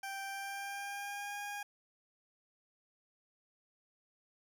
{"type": "tone with pitch glide", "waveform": "20% pulse", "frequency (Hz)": [784, 816.3], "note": ["G5", "G#5"], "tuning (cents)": [0, -30], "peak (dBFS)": -35, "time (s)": [0.03, 1.63], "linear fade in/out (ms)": 5, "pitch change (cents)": 70, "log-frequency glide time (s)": [0.24, 1.4], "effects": ["11-bit"]}